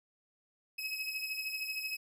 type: beating tone pair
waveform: 30% pulse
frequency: 2555 / 2568 Hz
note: D#7 / E7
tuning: +45 / -46 cents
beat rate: 13 Hz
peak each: -35 / -38 dBFS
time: 0.78-1.97 s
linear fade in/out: 10 ms
effects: none